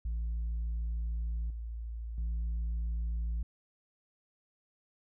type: tone with level steps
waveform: sine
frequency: 56.7 Hz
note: A#1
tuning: 47 cents flat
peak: -29 / -36 / -28 dBFS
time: 0.05-3.43 s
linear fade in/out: 5 ms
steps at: 1.5 / 2.18 s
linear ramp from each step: 2 ms
effects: tanh soft clip ceiling -30 dBFS